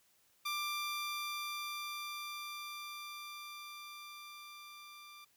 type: tone with level ramp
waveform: 15% pulse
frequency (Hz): 1184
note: D6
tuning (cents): +14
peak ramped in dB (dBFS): -29 to -46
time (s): 0.45-5.25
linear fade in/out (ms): 10
effects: white hiss -71 dBFS RMS until 5.36 s